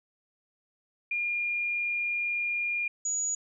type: tone pair in turn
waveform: sine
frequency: 2414 / 6828 Hz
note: D7 / G#8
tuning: +47 / +47 cents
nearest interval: octave + tritone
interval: 1800 cents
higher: second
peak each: -27 dBFS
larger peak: neither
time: 1.11-2.88 / 3.05-3.35 s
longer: first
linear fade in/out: 5 ms
effects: none